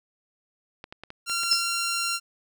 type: clicks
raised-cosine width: 0.3 ms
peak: -23 dBFS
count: 7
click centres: 0.841 / 0.925 / 1.036 / 1.104 / 1.297 / 1.434 / 1.529 s
type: tone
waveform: 10% pulse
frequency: 1377 Hz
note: F6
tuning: 25 cents flat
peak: -17 dBFS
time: 1.26-2.2 s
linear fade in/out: 50 ms
type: tone with exponential decay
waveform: sine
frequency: 5274 Hz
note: E8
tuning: in tune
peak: -15 dBFS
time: 1.51-1.71 s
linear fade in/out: 5 ms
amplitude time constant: 42 ms
effects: none